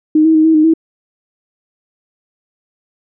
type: tone with pitch steps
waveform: sine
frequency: 309.2 / 320.5 / 313.1 / 321.3 / 308.6 / 323.7 Hz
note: D#4 / E4 / D#4 / E4 / D#4 / E4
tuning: -11 / -49 / +11 / -44 / -14 / -31 cents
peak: -6 dBFS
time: 0.15-0.738 s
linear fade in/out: 5 ms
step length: 98 ms
effects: none